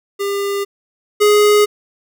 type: tone pair in turn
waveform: square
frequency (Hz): 400.5 / 416.9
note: G4 / G#4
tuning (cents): +37 / +7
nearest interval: minor second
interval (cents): 70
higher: second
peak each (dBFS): -18 / -9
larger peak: second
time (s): 0.19-0.65 / 1.2-1.66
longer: neither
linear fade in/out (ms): 20
effects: none